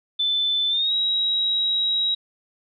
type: tone with pitch glide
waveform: sine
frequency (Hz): 3520 to 3839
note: A7 to B7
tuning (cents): 0 to -50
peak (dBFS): -19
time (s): 0.19-2.15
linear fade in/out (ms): 10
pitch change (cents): +150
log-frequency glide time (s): 0.69-0.93
effects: none